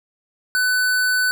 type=tone; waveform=square; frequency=1500 Hz; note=F#6; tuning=23 cents sharp; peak=-17 dBFS; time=0.55-1.31 s; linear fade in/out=0 ms; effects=none